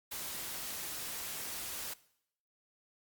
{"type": "noise", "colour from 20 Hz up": "white", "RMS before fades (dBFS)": -41, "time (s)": [0.11, 1.94], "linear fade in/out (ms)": 10, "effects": ["noise-tail reverb RT60 0.7 s tail -19 dB re dry", "Opus 48 kbps"]}